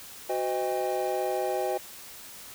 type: tone cluster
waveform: triangle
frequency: 370.8 / 512 / 626 / 803 Hz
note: F#4 / C5 / D#5 / G5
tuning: +4 / -38 / +10 / +41 cents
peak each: -30 dBFS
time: 0.29-1.78 s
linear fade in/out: 10 ms
effects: white hiss -45 dBFS RMS until 2.54 s